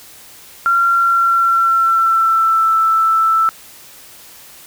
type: tone with pitch glide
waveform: sine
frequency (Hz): 1375 to 1323.6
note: F6 to E6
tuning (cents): -27 to +7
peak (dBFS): -10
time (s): 0.66-3.49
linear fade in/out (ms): 0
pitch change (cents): -66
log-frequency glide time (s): 0.88-2.74
effects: white hiss -40 dBFS RMS until 4.66 s